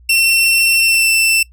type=tone with pitch glide; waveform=sawtooth; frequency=2707 to 2673 Hz; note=E7 to E7; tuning=+45 to +23 cents; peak=-7 dBFS; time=0.09-1.43 s; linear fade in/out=5 ms; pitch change=-22 cents; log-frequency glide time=0.78-1.1 s; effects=noise-tail reverb RT60 0.1 s tail -23 dB re dry + added 60 Hz sine -41 dBFS peak until 1.52 s